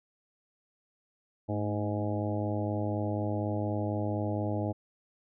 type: harmonic tone with a mistuned harmonic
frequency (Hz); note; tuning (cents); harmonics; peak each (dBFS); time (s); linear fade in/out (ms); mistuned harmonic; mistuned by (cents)
104.1; G#2; +5; 1 / 2 / 3 / 4 / 5 / 6 / 7 / 8; -32 / -37 / -35 / -42 / -39 / -38 / -44 / -42; 1.48-4.73; 20; 2; +54
effects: none